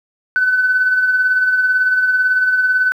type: tone with tremolo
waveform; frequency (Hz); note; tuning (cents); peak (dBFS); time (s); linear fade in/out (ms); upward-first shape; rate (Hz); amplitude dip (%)
sine; 1507; F#6; +31; -9; 0.36-2.92; 0; sine; 18; 45
effects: tanh soft clip ceiling -5 dBFS + 8-bit